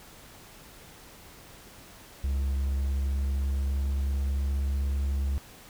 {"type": "tone with pitch glide", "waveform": "triangle", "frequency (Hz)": [68, 68.87], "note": ["C#2", "C#2"], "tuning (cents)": [-33, -11], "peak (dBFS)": -23, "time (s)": [2.24, 5.38], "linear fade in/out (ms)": 0, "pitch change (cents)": 22, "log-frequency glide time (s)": [2.47, 4.65], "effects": ["pink hiss -50 dBFS RMS until 5.69 s"]}